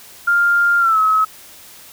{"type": "tone with pitch glide", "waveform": "sine", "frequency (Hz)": [1400, 1283.8], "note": ["F6", "E6"], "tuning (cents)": [4, -46], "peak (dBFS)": -11, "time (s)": [0.27, 1.25], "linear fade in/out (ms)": 10, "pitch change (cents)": -150, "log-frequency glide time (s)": [0.79, 0.99], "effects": ["white hiss -41 dBFS RMS until 1.92 s"]}